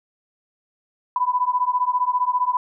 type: beating tone pair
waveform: sine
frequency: 987.8 / 1002.8 Hz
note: B5 / B5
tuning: 0 / +26 cents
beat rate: 15 Hz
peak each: -21 dBFS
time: 1.16-2.57 s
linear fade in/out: 2 ms
effects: none